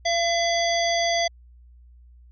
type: harmonic tone with a mistuned harmonic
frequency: 675 Hz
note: E5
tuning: 41 cents sharp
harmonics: 1 / 3 / 5 / 7 / 9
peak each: -22 / -27 / -29 / -30 / -32 dBFS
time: 0.05-1.28 s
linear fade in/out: 10 ms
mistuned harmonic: 1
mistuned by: +17 cents
effects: added 60 Hz sine -47 dBFS peak until 2.31 s